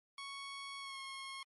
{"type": "tone with pitch glide", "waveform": "15% pulse", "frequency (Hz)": [1108.7, 1082.1], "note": ["C#6", "C#6"], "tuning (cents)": [0, -42], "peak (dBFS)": -38, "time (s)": [0.18, 1.43], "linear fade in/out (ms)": 2, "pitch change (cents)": -42, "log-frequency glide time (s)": [0.8, 0.98], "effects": ["MP3 48 kbps"]}